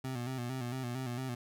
25% pulse tone with vibrato, 125.9 Hz, B2, 34 cents sharp, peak -32 dBFS, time 0.04-1.35 s, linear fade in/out 5 ms, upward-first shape square, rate 4.4 Hz, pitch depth 68 cents each way, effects none

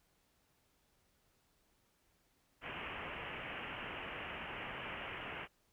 white low-pass noise, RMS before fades -45 dBFS, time 2.61-5.48 s, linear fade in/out 50 ms, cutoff 3000 Hz, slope 96 dB/octave, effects pink hiss -75 dBFS RMS until 5.72 s

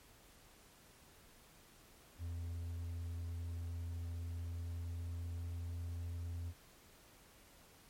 triangle tone with pitch glide, 85 to 85.49 Hz, F2 to F2, -46 to -36 cents, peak -38 dBFS, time 2.18-6.54 s, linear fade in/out 50 ms, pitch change +10 cents, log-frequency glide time 4.31-5.6 s, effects pink hiss -63 dBFS RMS until 7.89 s + MP3 64 kbps

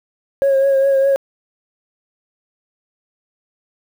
sine tone with vibrato, 545 Hz, C#5, 29 cents flat, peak -9 dBFS, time 0.42-1.16 s, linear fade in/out 0 ms, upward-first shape triangle, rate 4.9 Hz, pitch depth 33 cents each way, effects tanh soft clip ceiling -9 dBFS + 7-bit

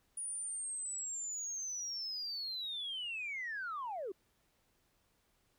sine linear sweep, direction down, 9690 to 349.2 Hz, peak -37 dBFS, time 0.17-4.12 s, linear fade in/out 5 ms, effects tanh soft clip ceiling -34 dBFS + pink hiss -75 dBFS RMS until 5.58 s

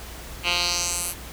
10% pulse tone with band-pass filter sweep, 175.1 Hz, F3, 5 cents sharp, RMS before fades -25 dBFS, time 0.43-1.15 s, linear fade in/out 50 ms, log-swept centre 2800 to 12000 Hz, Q 2.4, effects added 60 Hz sine -40 dBFS peak until 1.32 s + pink hiss -40 dBFS RMS until 1.32 s

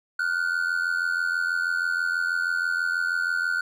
triangle ring-modulated tone, 1464 Hz, F#6, 19 cents flat, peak -18 dBFS, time 0.19-3.61 s, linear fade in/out 5 ms, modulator 43.1 Hz, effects none

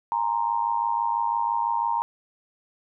sine tone with amplitude modulation, 932.3 Hz, A#5, in tune, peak -18 dBFS, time 0.12-2.02 s, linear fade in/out 0 ms, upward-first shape sine, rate 106 Hz, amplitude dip 85%, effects none

